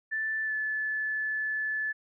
sine tone with pitch glide, 1760 to 1733.8 Hz, A6 to A6, 0 to -26 cents, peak -28 dBFS, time 0.11-1.93 s, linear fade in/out 20 ms, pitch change -26 cents, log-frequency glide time 0.44-0.53 s, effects none

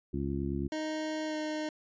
harmonic tone, 69.3 Hz, C#2, in tune, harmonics 1 / 2 / 3 / 4 / 5, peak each -37 / -37 / -37 / -37 / -37 dBFS, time 0.13-0.68 s, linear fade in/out 10 ms
25% pulse tone with pitch glide, 311.1 to 307.5 Hz, D#4 to D#4, 0 to -20 cents, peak -29 dBFS, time 0.72-1.69 s, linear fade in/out 2 ms, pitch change -20 cents, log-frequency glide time 1.26-1.36 s
effects resampled to 16000 Hz

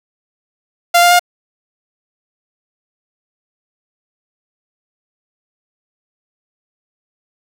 sawtooth tone with pitch steps, 694 / 701.3 / 708.6 Hz, F5 / F5 / F5, -11 / +7 / +25 cents, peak -3 dBFS, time 0.94-1.195 s, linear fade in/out 10 ms, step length 85 ms, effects none

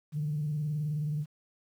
sine tone with vibrato, 150 Hz, D3, 37 cents sharp, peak -28 dBFS, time 0.12-1.26 s, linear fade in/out 50 ms, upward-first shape square, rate 19 Hz, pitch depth 53 cents each way, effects tanh soft clip ceiling -24 dBFS + 10-bit

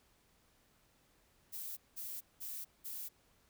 violet noise bursts, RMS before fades -44 dBFS, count 4, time 1.52-3.09 s, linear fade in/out 20 ms, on 250 ms, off 190 ms, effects pink hiss -71 dBFS RMS until 3.49 s

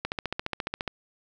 click train, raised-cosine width 0.3 ms, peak -13 dBFS, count 13, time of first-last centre 0.05-0.878 s, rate 14.5 Hz, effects none

